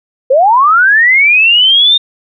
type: linear sweep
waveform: sine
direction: up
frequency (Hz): 493.9 to 3677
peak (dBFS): -4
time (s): 0.3-1.98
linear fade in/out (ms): 10
effects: none